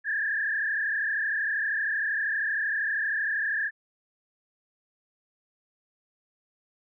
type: tone with frequency modulation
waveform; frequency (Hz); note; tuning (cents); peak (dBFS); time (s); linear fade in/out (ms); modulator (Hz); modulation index
sine; 1707; G#6; +47; -25; 0.04-3.71; 50; 32.8; 2.6
effects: none